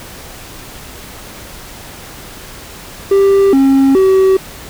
triangle tone with pitch steps, 393.5 / 270.8 / 381.4 Hz, G4 / C#4 / G4, +7 / -40 / -47 cents, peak -4 dBFS, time 3.11-4.37 s, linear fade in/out 5 ms, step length 420 ms, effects pink hiss -32 dBFS RMS until 4.69 s

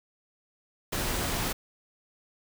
pink noise, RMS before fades -30 dBFS, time 0.92-1.53 s, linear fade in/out 10 ms, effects none

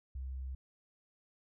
sine tone, 65.41 Hz, C2, in tune, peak -38 dBFS, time 0.15-0.55 s, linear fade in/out 5 ms, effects none

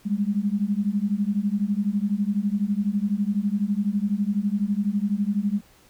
sine beating tone pair, 197.9 / 209.9 Hz, G3 / G#3, +17 / +19 cents, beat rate 12 Hz, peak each -24 dBFS, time 0.05-5.61 s, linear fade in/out 20 ms, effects pink hiss -56 dBFS RMS until 5.89 s

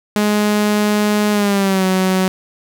sawtooth tone with pitch glide, 209.1 to 187.37 Hz, G#3 to F#3, +12 to +22 cents, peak -9 dBFS, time 0.16-2.28 s, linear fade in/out 0 ms, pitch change -190 cents, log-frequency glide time 1.31-1.85 s, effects none

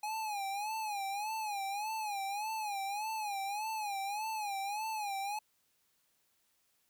square tone with vibrato, 830.6 Hz, G#5, in tune, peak -36 dBFS, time 0.03-5.39 s, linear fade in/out 5 ms, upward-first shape sine, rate 1.7 Hz, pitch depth 110 cents each way, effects white hiss -75 dBFS RMS until 6.89 s

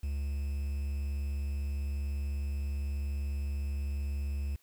triangle tone with quantisation, 70.5 Hz, C#2, 30 cents sharp, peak -29 dBFS, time 0.03-4.56 s, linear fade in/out 5 ms, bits 9, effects white hiss -68 dBFS RMS until 4.62 s

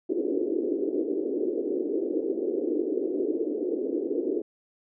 white band-pass noise, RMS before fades -28 dBFS, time 0.09-4.42 s, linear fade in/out 5 ms, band 290 to 440 Hz, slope 48 dB/octave, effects none

